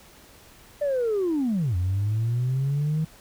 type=linear two-way sweep; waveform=sine; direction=down then up; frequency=596 to 86.8 to 159.6 Hz; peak=-20 dBFS; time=0.81-3.05 s; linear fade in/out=10 ms; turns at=1.76 s; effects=tanh soft clip ceiling -19 dBFS + pink hiss -51 dBFS RMS until 3.2 s